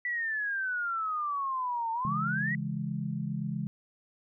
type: exponential two-way sweep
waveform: sine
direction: down then up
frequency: 1975.5 to 894 to 1975.5 Hz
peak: -29 dBFS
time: 0.05-2.55 s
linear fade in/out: 2 ms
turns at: 1.92 s
type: chord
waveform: sine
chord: C# minor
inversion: none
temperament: just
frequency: 138.59 / 166.31 / 207.9 Hz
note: C#3 / E3 / G#3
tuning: 0 / +16 / +2 cents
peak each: -35 dBFS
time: 2.05-3.67 s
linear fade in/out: 0 ms
effects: none